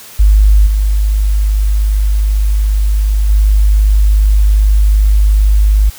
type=tone with level steps; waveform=sine; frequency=51.3 Hz; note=G#1; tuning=21 cents flat; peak=-3 / -8 / -5 dBFS; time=0.19-5.9 s; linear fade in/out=10 ms; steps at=0.66 / 3.29 s; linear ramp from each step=10 ms; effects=white hiss -34 dBFS RMS until 5.98 s